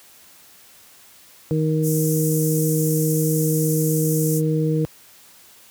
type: harmonic tone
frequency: 156.6 Hz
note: D#3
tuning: 11 cents sharp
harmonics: 1 / 2 / 3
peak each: -19 / -24 / -24 dBFS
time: 1.51-4.85 s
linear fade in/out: 0 ms
type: band-pass noise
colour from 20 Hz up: white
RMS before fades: -29 dBFS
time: 1.82-4.42 s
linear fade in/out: 50 ms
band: 5900 to 16000 Hz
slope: 48 dB/octave
effects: white hiss -49 dBFS RMS until 5.7 s + high-pass 60 Hz 12 dB/octave